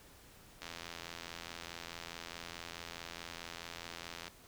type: click train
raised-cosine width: 0.2 ms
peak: -26 dBFS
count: 311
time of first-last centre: 0.62-4.28 s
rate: 84.7 Hz
effects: pink hiss -59 dBFS RMS until 4.47 s